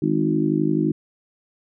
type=harmonic tone with a mistuned harmonic; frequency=51.91 Hz; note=G#1; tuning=in tune; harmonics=3 / 4 / 5 / 6 / 7; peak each=-24 / -26 / -26 / -21 / -26 dBFS; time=0.02-0.92 s; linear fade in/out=5 ms; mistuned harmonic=3; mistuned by=+18 cents; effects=none